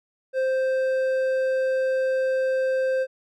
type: tone with hard clipping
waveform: sine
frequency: 523.3 Hz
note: C5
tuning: in tune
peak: -22 dBFS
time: 0.33-3.07 s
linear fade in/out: 50 ms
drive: 6 dB
effects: none